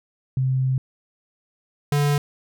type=tone pair in turn; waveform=sine / square; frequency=130.81 / 144.97 Hz; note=C3 / D3; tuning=0 / -22 cents; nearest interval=major second; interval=178 cents; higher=second; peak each=-18 dBFS; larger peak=neither; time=0.37-0.78 / 1.92-2.18 s; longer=first; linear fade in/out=2 ms; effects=none